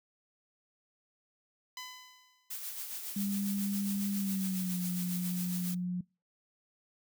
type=tone with exponential decay; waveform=10% pulse; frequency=1008 Hz; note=B5; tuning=35 cents sharp; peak=-31 dBFS; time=1.77-2.65 s; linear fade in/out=2 ms; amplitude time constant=190 ms
type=noise with tremolo; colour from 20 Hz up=blue; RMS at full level=-39 dBFS; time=2.5-5.75 s; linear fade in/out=10 ms; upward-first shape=sine; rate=7.3 Hz; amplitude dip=45%
type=tone with pitch glide; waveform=sine; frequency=200 to 179.21 Hz; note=G3 to F3; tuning=+35 to +45 cents; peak=-31 dBFS; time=3.16-6.01 s; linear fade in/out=5 ms; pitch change=-190 cents; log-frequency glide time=4.15-4.8 s
effects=noise-tail reverb RT60 0.3 s tail -25 dB re dry